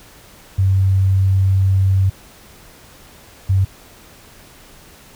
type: tone bursts at uneven times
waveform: sine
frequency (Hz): 95.8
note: G2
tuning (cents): -39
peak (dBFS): -11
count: 2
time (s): 0.58-2.1 / 3.49-3.65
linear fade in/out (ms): 10
effects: pink hiss -44 dBFS RMS until 5.15 s